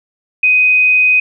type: tone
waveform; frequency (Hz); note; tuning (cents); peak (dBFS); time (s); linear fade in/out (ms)
sine; 2504; D#7; +10; -7; 0.43-1.2; 5
effects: none